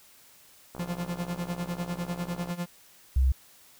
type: click train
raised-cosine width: 1 ms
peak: -27 dBFS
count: 113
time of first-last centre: 0.75-2.505 s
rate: 63.8 Hz
type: tone with tremolo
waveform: 45% pulse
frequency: 174.61 Hz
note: F3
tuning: in tune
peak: -28 dBFS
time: 0.79-2.66 s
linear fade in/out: 5 ms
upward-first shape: sine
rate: 10 Hz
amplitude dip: 85%
type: tone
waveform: sine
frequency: 65.41 Hz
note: C2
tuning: in tune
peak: -19 dBFS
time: 3.16-3.32 s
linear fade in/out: 5 ms
effects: white hiss -56 dBFS RMS until 3.79 s